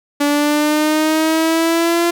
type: exponential sweep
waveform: sawtooth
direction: up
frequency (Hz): 287.8 to 343.8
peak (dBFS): -9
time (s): 0.2-2.11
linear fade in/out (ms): 10
effects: none